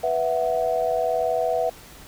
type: chord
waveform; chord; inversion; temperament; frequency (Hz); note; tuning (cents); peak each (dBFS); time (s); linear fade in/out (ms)
sine; B suspended fourth; none; equal; 493.9 / 659.3 / 740; B4 / E5 / F#5; 0 / 0 / 0; -25 / -23 / -26; 0.03-1.7; 10
effects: pink hiss -45 dBFS RMS until 2.07 s